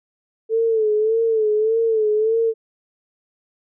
sine tone with vibrato, 440 Hz, A4, in tune, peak -15 dBFS, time 0.49-2.54 s, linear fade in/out 50 ms, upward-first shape sine, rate 1.7 Hz, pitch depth 67 cents each way, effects none

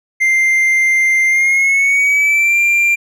triangle tone with pitch glide, 2093 to 2377 Hz, C7 to D7, 0 to +20 cents, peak -8 dBFS, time 0.2-2.96 s, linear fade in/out 20 ms, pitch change +220 cents, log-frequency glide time 1.26-2.59 s, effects none

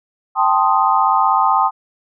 sine chord, A half-diminished seventh, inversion third, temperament equal, 784 / 880 / 1046.5 / 1244.5 Hz, G5 / A5 / C6 / Eb6, 0 / 0 / 0 / 0 cents, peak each -17 dBFS, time 0.35-1.71 s, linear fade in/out 50 ms, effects none

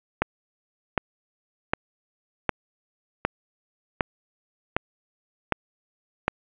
click train, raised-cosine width 0.5 ms, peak -5 dBFS, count 9, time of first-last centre 0.22-6.281 s, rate 1.32 Hz, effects resampled to 8000 Hz + 7-bit

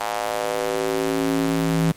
square tone with high-pass filter sweep, 55 Hz, A1, in tune, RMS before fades -22 dBFS, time 0-1.92 s, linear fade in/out 5 ms, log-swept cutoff 800 to 170 Hz, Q 2.7, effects pink hiss -48 dBFS RMS until 1.96 s + MP3 64 kbps

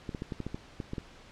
clicks, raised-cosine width 3 ms, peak -22 dBFS, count 10, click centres 0.092 / 0.148 / 0.221 / 0.322 / 0.403 / 0.466 / 0.545 / 0.802 / 0.934 / 0.982 s, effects pink hiss -53 dBFS RMS until 1.31 s + low-pass 5000 Hz 12 dB/octave

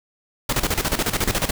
pink noise with tremolo, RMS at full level -20 dBFS, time 0.49-1.51 s, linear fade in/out 5 ms, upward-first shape square, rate 14 Hz, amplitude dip 75%, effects none

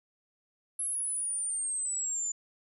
sine exponential sweep, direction down, 11020 to 7040 Hz, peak -30 dBFS, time 0.79-2.32 s, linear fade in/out 5 ms, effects none

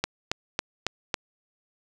click train, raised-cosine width 0.2 ms, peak -7 dBFS, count 5, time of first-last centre 0.04-1.142 s, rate 3.63 Hz, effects none

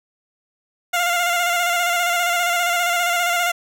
15% pulse tone with vibrato, 700 Hz, F5, 4 cents sharp, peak -11 dBFS, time 0.93-3.52 s, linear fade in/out 10 ms, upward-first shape square, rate 15 Hz, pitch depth 29 cents each way, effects none

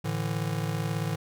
square chord, A suspended fourth, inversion none, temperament just, 110 / 146.67 / 165 Hz, A2 / D3 / E3, 0 / -2 / +2 cents, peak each -33 dBFS, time 0.04-1.16 s, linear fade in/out 10 ms, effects none

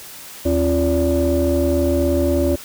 sine tone cluster, 78.2 / 269.8 / 347.2 / 575 Hz, D#2 / C#4 / F4 / D5, +9 / -47 / -10 / -37 cents, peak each -19 dBFS, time 0.45-2.56 s, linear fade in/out 10 ms, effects tanh soft clip ceiling -9 dBFS + white hiss -37 dBFS RMS until 2.64 s

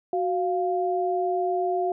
sine tone pair together, 369.7 / 698.5 Hz, F#4 / F5, -1 / 0 cents, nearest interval major seventh, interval 1101 cents, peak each -25 dBFS, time 0.13-1.92 s, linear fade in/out 2 ms, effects none

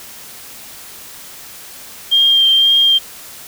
sine tone with vibrato, 3191 Hz, G7, 30 cents sharp, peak -8 dBFS, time 2.11-2.99 s, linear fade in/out 20 ms, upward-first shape sine, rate 1.9 Hz, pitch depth 16 cents each way, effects white hiss -35 dBFS RMS until 3.47 s

